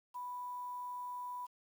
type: tone with quantisation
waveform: sine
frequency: 987.8 Hz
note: B5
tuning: in tune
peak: -40 dBFS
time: 0.14-1.47 s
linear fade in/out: 20 ms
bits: 10
effects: none